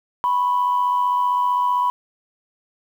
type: tone pair together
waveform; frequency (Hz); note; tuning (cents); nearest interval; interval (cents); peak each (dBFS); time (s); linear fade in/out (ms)
sine; 987.8 / 1083.3; B5 / C#6; 0 / -40; major second; 160; -16 / -24; 0.24-1.9; 0
effects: tanh soft clip ceiling -11 dBFS + 8-bit